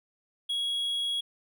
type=tone; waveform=triangle; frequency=3322 Hz; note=G#7; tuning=in tune; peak=-26 dBFS; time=0.49-1.21 s; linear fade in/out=10 ms; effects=none